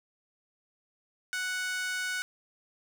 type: tone with high-pass filter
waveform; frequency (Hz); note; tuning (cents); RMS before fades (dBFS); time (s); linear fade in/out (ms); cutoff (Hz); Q
5% pulse; 740; F#5; 0; -33; 1.33-2.22; 0; 1600; 8.2
effects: none